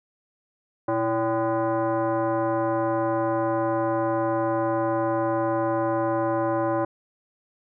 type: tone with frequency modulation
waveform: sine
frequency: 119.2 Hz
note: A#2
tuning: 39 cents sharp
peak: -21 dBFS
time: 0.88-6.85 s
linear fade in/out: 5 ms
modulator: 450 Hz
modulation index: 2
effects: none